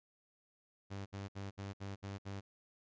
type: tone bursts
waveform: sawtooth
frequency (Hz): 98.9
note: G2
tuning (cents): +16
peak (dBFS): -38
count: 7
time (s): 0.9-2.41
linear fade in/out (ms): 20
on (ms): 160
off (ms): 65
effects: resampled to 16000 Hz